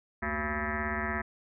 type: tone with frequency modulation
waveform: sine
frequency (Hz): 986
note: B5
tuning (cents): -3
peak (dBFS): -29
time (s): 0.22-1.22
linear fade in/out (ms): 10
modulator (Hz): 153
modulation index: 6.6
effects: none